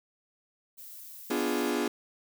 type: noise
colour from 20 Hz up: violet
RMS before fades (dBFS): -46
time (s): 0.77-1.72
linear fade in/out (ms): 20
type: chord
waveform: 40% pulse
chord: B diminished seventh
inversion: none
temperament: equal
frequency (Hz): 246.9 / 293.7 / 349.2 / 415.3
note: B3 / D4 / F4 / Ab4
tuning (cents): 0 / 0 / 0 / 0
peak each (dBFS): -32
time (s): 1.3-1.88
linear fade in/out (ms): 5
effects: none